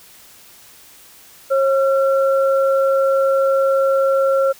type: tone pair together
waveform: sine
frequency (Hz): 541.2 / 1362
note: C#5 / F6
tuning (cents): -42 / -44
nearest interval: octave + major third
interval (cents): 1598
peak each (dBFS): -13 / -22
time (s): 1.5-4.53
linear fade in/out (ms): 20
effects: white hiss -45 dBFS RMS until 4.59 s